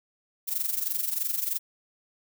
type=noise with amplitude modulation; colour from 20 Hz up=violet; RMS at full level=-26 dBFS; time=0.47-1.59 s; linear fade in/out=20 ms; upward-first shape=sine; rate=23.1 Hz; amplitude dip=75%; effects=none